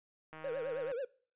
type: click train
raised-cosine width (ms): 0.5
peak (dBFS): -34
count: 93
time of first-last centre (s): 0.33-0.916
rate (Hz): 157
type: tone with vibrato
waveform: triangle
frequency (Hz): 510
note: C5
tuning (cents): -44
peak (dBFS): -33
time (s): 0.44-1.05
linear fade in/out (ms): 5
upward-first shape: triangle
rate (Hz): 9.3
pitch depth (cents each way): 230
effects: noise-tail reverb RT60 0.4 s tail -20 dB re dry + resampled to 8000 Hz